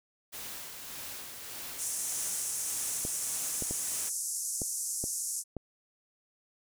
white noise with tremolo, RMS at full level -41 dBFS, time 0.32-4.1 s, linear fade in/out 20 ms, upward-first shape sine, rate 1.7 Hz, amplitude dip 35%
white band-pass noise, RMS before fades -35 dBFS, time 1.77-5.44 s, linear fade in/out 50 ms, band 5800 to 11000 Hz, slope 48 dB/octave
clicks, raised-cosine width 2 ms, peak -23 dBFS, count 6, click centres 3.051 / 3.623 / 3.71 / 4.618 / 5.04 / 5.567 s
effects none

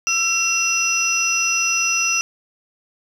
sine tone cluster, 1334 / 2725 / 5190 / 5860 Hz, E6 / F7 / E8 / F#8, +20 / -43 / -28 / -18 cents, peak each -27 / -19 / -24 / -20 dBFS, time 0.07-2.21 s, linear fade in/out 0 ms, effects tanh soft clip ceiling -9 dBFS + 8-bit

